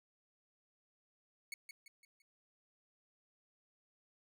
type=tone with echo; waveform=sawtooth; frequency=2210 Hz; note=C#7; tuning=6 cents flat; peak=-38 dBFS; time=1.52-1.54 s; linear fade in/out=2 ms; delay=170 ms; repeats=4; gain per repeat=-7 dB; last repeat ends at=2.22 s; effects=none